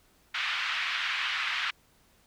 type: band-pass noise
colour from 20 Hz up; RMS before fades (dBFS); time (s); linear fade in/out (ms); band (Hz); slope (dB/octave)
white; -31; 0.34-1.71; 10; 1200 to 3200; 24
effects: pink hiss -64 dBFS RMS until 2.26 s